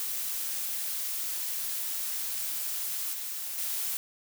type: noise with level steps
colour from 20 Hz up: blue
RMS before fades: -33 / -36 / -32 dBFS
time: 0-3.97 s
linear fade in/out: 0 ms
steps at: 3.13 / 3.58 s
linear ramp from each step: 2 ms
effects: none